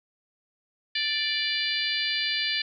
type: harmonic tone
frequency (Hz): 587.3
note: D5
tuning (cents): 0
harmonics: 3 / 4 / 5 / 6 / 7 / 8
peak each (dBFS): -32 / -32 / -32 / -32 / -32 / -32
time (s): 0.95-2.62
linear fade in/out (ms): 5
effects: none